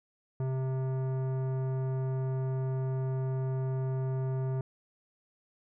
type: tone with tanh clipping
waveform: sine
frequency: 131.3 Hz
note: C3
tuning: 6 cents sharp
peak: -31 dBFS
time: 0.4-4.61 s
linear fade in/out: 2 ms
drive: 15 dB
effects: none